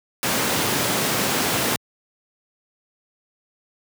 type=high-pass noise; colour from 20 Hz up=pink; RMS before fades=-22 dBFS; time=0.23-1.76 s; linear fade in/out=0 ms; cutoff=140 Hz; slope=12 dB/octave; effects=high-pass 80 Hz 12 dB/octave